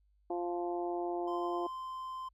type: harmonic tone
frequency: 174.61 Hz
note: F3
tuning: in tune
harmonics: 2 / 3 / 4 / 5 / 6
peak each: -35 / -46 / -38 / -44 / -52 dBFS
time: 0.3-1.67 s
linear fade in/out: 5 ms
type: tone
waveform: triangle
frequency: 1038 Hz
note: C6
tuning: 14 cents flat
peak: -37 dBFS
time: 1.27-2.29 s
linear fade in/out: 10 ms
effects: added 50 Hz sine -67 dBFS peak until 2.33 s